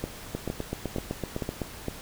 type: two click trains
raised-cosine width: 2 ms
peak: -16 / -16 dBFS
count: 11 / 5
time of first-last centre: 0.35-1.617 / 0.04-1.883 s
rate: 7.89 / 2.17 Hz
effects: pink hiss -43 dBFS RMS until 2.01 s